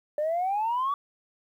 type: exponential sweep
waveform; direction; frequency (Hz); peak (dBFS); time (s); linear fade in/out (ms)
sine; up; 587 to 1154; -23; 0.18-0.94; 2
effects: tanh soft clip ceiling -21 dBFS + 10-bit

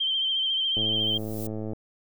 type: tone with vibrato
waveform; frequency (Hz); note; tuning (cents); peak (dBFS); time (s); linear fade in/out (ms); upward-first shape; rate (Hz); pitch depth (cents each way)
sine; 3136; G7; 0; -23; 0-1.18; 10; sine; 14; 40
type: noise with exponential growth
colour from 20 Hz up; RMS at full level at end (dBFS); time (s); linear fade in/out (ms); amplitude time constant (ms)
violet; -37; 0.68-1.47; 5; 170
type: click train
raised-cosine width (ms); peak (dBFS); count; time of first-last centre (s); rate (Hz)
2; -21; 105; 0.77-1.733; 108
effects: none

